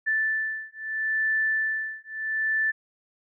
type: beating tone pair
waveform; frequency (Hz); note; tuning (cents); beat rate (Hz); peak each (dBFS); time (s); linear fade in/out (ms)
sine; 1759 / 1759.76; A6 / A6; -1 / 0; 0.76; -27; 0.06-2.72; 20
effects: none